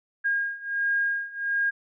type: beating tone pair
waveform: sine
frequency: 1623 / 1624.4 Hz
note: G#6 / G#6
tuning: -40 / -39 cents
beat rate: 1.4 Hz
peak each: -28 / -26 dBFS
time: 0.24-1.71 s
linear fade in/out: 20 ms
effects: none